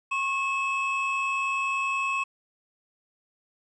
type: tone pair together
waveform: triangle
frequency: 1089 / 2590 Hz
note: C#6 / E7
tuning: -31 / -31 cents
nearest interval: octave + minor third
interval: 1500 cents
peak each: -26 dBFS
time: 0.11-2.24 s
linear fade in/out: 10 ms
effects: resampled to 22050 Hz + 10-bit